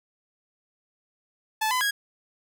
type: tone with pitch steps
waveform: sawtooth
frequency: 870 / 1010 / 1648 Hz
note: A5 / B5 / G#6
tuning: -20 / +39 / -14 cents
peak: -19 dBFS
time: 1.61-1.91 s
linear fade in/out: 10 ms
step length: 100 ms
effects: none